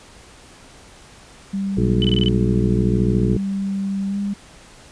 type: tone with pitch glide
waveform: sine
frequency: 196 to 201 Hz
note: G3 to G3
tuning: 0 to +44 cents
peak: -20 dBFS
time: 1.53-4.34 s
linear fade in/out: 10 ms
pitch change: +44 cents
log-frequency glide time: 4.08-4.18 s
type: harmonic tone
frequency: 60.8 Hz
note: B1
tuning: 26 cents flat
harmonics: 1 / 2 / 3 / 4 / 5 / 6 / 7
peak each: -23 / -20 / -24 / -28 / -27 / -25 / -27 dBFS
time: 1.77-3.37 s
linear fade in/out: 5 ms
type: tone bursts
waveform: sine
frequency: 3001 Hz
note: F#7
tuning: 24 cents sharp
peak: -20 dBFS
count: 6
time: 2.02-2.284 s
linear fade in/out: 0 ms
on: 24 ms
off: 24 ms
effects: pink hiss -45 dBFS RMS until 4.91 s + resampled to 22050 Hz